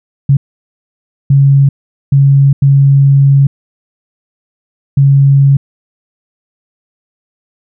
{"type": "tone bursts at uneven times", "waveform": "sine", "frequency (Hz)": 138.59, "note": "C#3", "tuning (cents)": 0, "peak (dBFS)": -3, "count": 5, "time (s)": [[0.29, 0.37], [1.3, 1.69], [2.12, 2.53], [2.62, 3.47], [4.97, 5.57]], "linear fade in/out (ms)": 5, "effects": []}